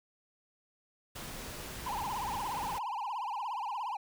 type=noise; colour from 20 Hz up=pink; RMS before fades=-43 dBFS; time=1.15-2.79 s; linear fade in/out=10 ms
type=tone with vibrato; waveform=triangle; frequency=910 Hz; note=A#5; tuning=42 cents flat; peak=-32 dBFS; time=1.86-3.97 s; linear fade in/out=5 ms; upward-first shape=triangle; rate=17 Hz; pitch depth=260 cents each way
effects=none